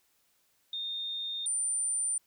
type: tone pair in turn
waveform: sine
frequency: 3654 / 9125 Hz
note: A#7 / C#9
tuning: -35 / +49 cents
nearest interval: octave + major third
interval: 1584 cents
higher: second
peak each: -33 / -28 dBFS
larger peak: second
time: 0.73-1.46 / 1.46-2.18 s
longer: first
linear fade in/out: 2 ms
effects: white hiss -71 dBFS RMS until 2.26 s